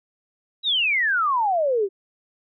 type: exponential sweep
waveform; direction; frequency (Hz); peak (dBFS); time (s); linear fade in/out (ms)
sine; down; 3951 to 373.4; -18; 0.63-1.89; 50
effects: none